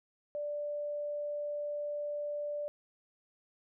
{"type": "tone", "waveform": "sine", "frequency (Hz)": 587.3, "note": "D5", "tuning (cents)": 0, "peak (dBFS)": -34, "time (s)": [0.35, 2.68], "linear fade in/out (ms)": 0, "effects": []}